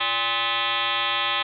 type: tone with frequency modulation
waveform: sine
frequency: 2210 Hz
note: C#7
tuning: 6 cents flat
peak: -21 dBFS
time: 0-1.43 s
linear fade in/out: 10 ms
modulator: 233 Hz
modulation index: 6.1
effects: none